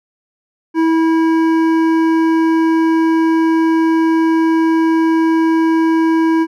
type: tone with hard clipping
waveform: triangle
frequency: 325.1 Hz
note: E4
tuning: 24 cents flat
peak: -12 dBFS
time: 0.74-6.47 s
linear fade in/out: 50 ms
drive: 15 dB
effects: none